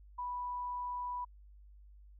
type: tone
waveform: sine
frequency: 985 Hz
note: B5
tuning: 5 cents flat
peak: -36 dBFS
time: 0.18-1.25 s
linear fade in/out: 10 ms
effects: added 50 Hz sine -54 dBFS peak until 2.19 s